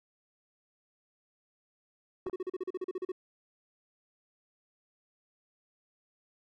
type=tone bursts; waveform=triangle; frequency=370 Hz; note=F#4; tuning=in tune; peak=-30 dBFS; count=13; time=2.26-3.119 s; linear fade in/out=5 ms; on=31 ms; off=38 ms
type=clicks; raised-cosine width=1 ms; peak=-28 dBFS; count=2; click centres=2.267 / 2.297 s
effects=none